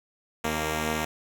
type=tone pair together; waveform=5% pulse; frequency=77.96 / 231.6 Hz; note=D#2 / A#3; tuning=+4 / -11 cents; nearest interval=octave + perfect fifth; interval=1885 cents; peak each=-18 dBFS; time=0.44-1.05 s; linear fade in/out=5 ms; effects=none